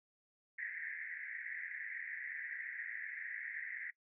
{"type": "band-pass noise", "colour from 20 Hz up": "pink", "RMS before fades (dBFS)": -45, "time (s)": [0.58, 3.91], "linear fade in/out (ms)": 10, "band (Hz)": [1700, 2100], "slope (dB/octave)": 96, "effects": ["noise-tail reverb RT60 0.1 s tail -21 dB re dry"]}